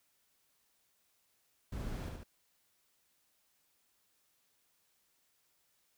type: noise with echo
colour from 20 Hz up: brown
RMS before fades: -41 dBFS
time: 1.72-2.09 s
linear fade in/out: 5 ms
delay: 73 ms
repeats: 2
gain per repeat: -3 dB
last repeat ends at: 2.236 s
effects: white hiss -75 dBFS RMS until 5.97 s